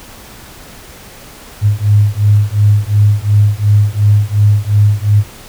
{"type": "beating tone pair", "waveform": "sine", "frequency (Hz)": [102.4, 105.2], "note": ["G#2", "G#2"], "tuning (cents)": [-24, 23], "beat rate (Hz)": 2.8, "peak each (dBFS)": -10, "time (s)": [1.61, 5.24], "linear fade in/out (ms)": 50, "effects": ["pink hiss -35 dBFS RMS until 5.48 s"]}